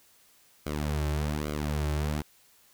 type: tone with flanger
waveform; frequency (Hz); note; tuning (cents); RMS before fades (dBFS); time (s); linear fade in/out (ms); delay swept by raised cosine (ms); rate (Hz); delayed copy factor
sawtooth; 74.8; D2; +32; -30; 0.66-2.22; 5; 1.1 to 4.2; 1.2; -0.8
effects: white hiss -61 dBFS RMS until 2.73 s